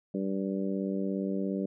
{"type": "harmonic tone", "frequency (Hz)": 97.2, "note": "G2", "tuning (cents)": -14, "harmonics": [2, 3, 4, 5, 6], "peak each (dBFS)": [-31, -35, -37, -39, -41], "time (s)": [0.14, 1.66], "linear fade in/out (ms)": 5, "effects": []}